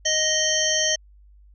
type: harmonic tone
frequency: 622.3 Hz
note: D#5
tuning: in tune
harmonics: 1 / 3 / 5 / 7 / 9 / 10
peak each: -27 / -27 / -25 / -33 / -26 / -24 dBFS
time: 0.05-0.96 s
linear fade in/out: 10 ms
effects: added 50 Hz sine -48 dBFS peak until 1.54 s